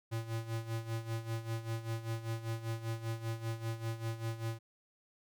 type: tone with tremolo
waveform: square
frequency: 113.6 Hz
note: A#2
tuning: 44 cents flat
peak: -34 dBFS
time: 0.11-4.59 s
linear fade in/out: 20 ms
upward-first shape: sine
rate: 5.1 Hz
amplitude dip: 75%
effects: none